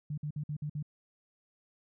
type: tone bursts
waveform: sine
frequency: 148.9 Hz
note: D3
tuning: 24 cents sharp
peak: -33 dBFS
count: 6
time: 0.1-0.827 s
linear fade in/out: 5 ms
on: 77 ms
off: 53 ms
effects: none